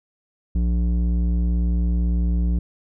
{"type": "tone with low-pass filter", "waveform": "square", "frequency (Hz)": 59, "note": "A#1", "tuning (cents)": 22, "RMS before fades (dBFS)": -20, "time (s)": [0.55, 2.59], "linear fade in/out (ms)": 5, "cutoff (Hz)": 210, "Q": 1.1, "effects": []}